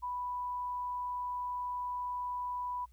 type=tone; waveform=sine; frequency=987.8 Hz; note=B5; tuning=in tune; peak=-34 dBFS; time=0.02-2.86 s; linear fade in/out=20 ms; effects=added 60 Hz sine -57 dBFS peak until 2.92 s + white hiss -75 dBFS RMS until 2.92 s